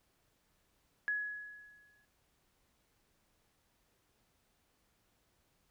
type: tone with exponential decay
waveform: sine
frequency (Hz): 1684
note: G#6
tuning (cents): +24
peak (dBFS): -30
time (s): 1.08-2.05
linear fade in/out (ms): 0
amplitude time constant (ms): 210
effects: pink hiss -75 dBFS RMS until 5.7 s